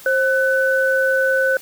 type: tone pair together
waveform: sine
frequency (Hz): 529.9 / 1500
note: C5 / F#6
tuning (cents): +22 / +23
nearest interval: octave + tritone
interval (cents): 1801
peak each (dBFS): -17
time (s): 0.06-1.57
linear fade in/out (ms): 2
effects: white hiss -41 dBFS RMS until 1.61 s